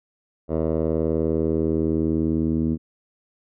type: tone with low-pass filter sweep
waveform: 10% pulse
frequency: 80 Hz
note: D#2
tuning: 49 cents sharp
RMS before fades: -22 dBFS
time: 0.48-2.78 s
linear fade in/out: 50 ms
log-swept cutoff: 640 to 260 Hz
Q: 2.4
effects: none